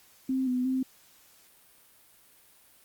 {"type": "tone with pitch steps", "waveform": "sine", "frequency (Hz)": [262.3, 251, 260.5], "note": ["C4", "B3", "C4"], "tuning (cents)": [4, 28, -7], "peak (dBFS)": -25, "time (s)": [0.29, 0.83], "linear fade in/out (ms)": 5, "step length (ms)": 180, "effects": ["white hiss -59 dBFS RMS until 2.84 s", "Opus 48 kbps"]}